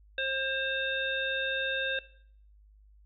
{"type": "harmonic tone with a mistuned harmonic", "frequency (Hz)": 533, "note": "C5", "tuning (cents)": 32, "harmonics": [1, 3, 5, 7], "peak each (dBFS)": [-35, -32, -36, -35], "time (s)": [0.18, 1.99], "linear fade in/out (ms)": 2, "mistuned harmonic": 7, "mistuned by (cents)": -34, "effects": ["noise-tail reverb RT60 0.6 s tail -18 dB re dry", "added 51 Hz sine -55 dBFS peak until 3.05 s"]}